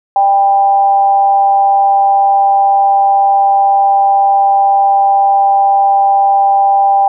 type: tone with amplitude modulation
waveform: sine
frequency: 792 Hz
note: G5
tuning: 18 cents sharp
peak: -4 dBFS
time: 0.16-7.08 s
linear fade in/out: 2 ms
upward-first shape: sine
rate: 198 Hz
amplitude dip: 45%
effects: none